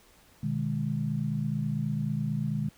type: chord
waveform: sine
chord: G# minor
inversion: first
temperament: equal with one note detuned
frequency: 123.47 / 152.63 / 207.7 Hz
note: B2 / D#3 / G#3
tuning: 0 / -33 / 0 cents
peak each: -33 / -30 / -32 dBFS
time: 0.43-2.69 s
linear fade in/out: 5 ms
effects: pink hiss -59 dBFS RMS until 2.77 s